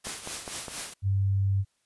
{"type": "noise with tremolo", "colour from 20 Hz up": "white", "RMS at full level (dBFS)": -33, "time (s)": [0.04, 0.94], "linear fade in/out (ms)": 10, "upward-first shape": "triangle", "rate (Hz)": 4.3, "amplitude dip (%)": 70}
{"type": "click train", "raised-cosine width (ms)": 1, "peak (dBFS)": -23, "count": 4, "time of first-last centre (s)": [0.07, 0.682], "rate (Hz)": 4.9}
{"type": "tone", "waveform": "sine", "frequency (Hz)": 98, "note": "G2", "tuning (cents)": 0, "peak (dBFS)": -22, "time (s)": [1.02, 1.65], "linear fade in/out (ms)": 50}
{"effects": ["white hiss -73 dBFS RMS until 1.85 s", "resampled to 24000 Hz"]}